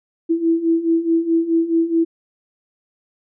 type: beating tone pair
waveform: sine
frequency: 327.6 / 332.3 Hz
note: E4 / E4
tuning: -11 / +14 cents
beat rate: 4.7 Hz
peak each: -20 / -16 dBFS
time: 0.29-2.05 s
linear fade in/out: 20 ms
effects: none

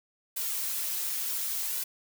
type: noise with flanger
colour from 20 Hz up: blue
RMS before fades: -32 dBFS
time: 0.36-1.84 s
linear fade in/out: 10 ms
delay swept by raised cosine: 2 to 5.7 ms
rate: 0.69 Hz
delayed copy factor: +0.75
effects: none

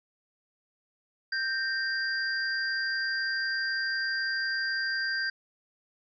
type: tone cluster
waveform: sine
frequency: 1568 / 1836 / 4778 Hz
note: G6 / A#6 / D8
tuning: 0 / -27 / +29 cents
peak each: -29 / -36 / -34 dBFS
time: 1.32-5.3 s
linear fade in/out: 5 ms
effects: none

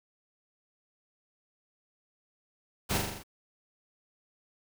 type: noise with echo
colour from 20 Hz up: pink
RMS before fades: -30 dBFS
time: 2.89-2.99 s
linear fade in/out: 20 ms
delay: 41 ms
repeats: 6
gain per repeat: -3 dB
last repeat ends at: 3.236 s
effects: none

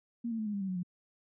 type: tone with pitch steps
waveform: sine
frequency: 234.8 / 225.6 / 216.8 / 208.3 / 200.2 / 192.38 / 184.86 / 177.64 Hz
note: A#3 / A3 / A3 / G#3 / G3 / G3 / F#3 / F3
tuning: +13 / +44 / -25 / +5 / +37 / -32 / -1 / +30 cents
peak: -32 dBFS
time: 0.24-0.832 s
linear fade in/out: 10 ms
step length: 74 ms
effects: none

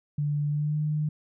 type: tone with pitch glide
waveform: sine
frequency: 146.83 to 151.57 Hz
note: D3 to D#3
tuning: 0 to -45 cents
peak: -24 dBFS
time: 0.18-1.09 s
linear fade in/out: 5 ms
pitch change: +55 cents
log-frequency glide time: 0.48-0.78 s
effects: none

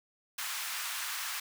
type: high-pass noise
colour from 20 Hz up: pink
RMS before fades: -37 dBFS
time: 0.38-1.4 s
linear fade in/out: 5 ms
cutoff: 1100 Hz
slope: 24 dB/octave
effects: none

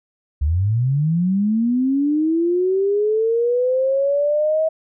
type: linear sweep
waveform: sine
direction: up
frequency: 68.1 to 642 Hz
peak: -15 dBFS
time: 0.41-4.69 s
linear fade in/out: 10 ms
effects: none

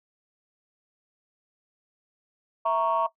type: chord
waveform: sine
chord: A# diminished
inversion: second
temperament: equal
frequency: 659.3 / 932.3 / 1108.7 Hz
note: E5 / A#5 / C#6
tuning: 0 / 0 / 0 cents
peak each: -25 dBFS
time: 2.65-3.07 s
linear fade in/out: 10 ms
effects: noise-tail reverb RT60 0.1 s tail -17 dB re dry + tanh soft clip ceiling -15 dBFS

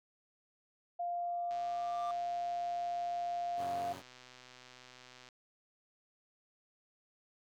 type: tone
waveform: sine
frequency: 698.5 Hz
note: F5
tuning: in tune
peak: -34 dBFS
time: 0.99-3.93 s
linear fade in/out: 10 ms
type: tone with exponential growth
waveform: triangle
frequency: 1182 Hz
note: D6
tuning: 11 cents sharp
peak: -37 dBFS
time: 1.14-2.11 s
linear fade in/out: 1 ms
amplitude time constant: 210 ms
type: click train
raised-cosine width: 0.2 ms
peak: -37 dBFS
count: 477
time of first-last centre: 1.51-5.288 s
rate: 126 Hz
type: chord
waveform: 5% pulse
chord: F# major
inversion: none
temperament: equal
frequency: 92.5 / 116.54 / 138.59 Hz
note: F#2 / A#2 / C#3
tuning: 0 / 0 / 0 cents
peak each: -37 / -42 / -40 dBFS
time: 3.56-4.03 s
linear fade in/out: 50 ms
effects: none

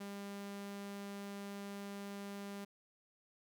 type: tone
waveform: sawtooth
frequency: 200.4 Hz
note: G3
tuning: 38 cents sharp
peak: -40 dBFS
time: 0-2.65 s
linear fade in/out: 10 ms
effects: none

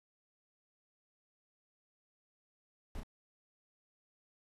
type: noise with echo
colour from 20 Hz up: brown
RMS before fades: -42 dBFS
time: 2.95-3 s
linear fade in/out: 0 ms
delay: 33 ms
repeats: 1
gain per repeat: -4 dB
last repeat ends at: 3.033 s
effects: resampled to 32000 Hz

